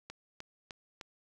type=click train; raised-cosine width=0.2 ms; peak=-26 dBFS; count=4; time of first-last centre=0.1-1.012 s; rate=3.29 Hz; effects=10-bit